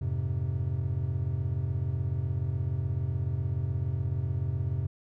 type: chord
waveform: triangle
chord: F minor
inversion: none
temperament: equal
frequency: 87.31 / 103.83 / 130.81 Hz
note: F2 / Ab2 / C3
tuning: 0 / 0 / 0 cents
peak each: -30 / -31 / -29 dBFS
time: 0.01-4.87 s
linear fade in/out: 10 ms
effects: none